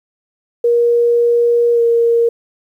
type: tone with pitch glide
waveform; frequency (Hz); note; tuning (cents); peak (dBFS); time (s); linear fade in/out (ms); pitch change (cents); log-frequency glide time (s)
sine; 473.7 to 466.6; A#4 to A#4; +28 to +2; -9; 0.64-2.29; 5; -26; 1.73-1.81
effects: 8-bit